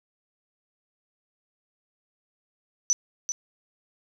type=tone with echo; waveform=sine; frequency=5970 Hz; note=F#8; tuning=15 cents sharp; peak=-18 dBFS; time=2.9-2.93 s; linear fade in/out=0 ms; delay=390 ms; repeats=1; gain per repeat=-8 dB; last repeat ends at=3.32 s; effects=10-bit